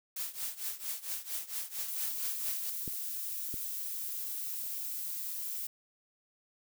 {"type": "noise with tremolo", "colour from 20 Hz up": "blue", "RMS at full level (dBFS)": -35, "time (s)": [0.16, 2.7], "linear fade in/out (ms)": 5, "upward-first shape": "triangle", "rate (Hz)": 4.4, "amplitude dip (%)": 90}
{"type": "noise", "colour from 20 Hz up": "violet", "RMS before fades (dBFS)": -38, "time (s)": [1.88, 5.67], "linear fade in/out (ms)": 5}
{"type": "clicks", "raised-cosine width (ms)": 3, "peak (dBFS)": [-28, -30], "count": 2, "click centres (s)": [2.878, 3.541]}
{"effects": []}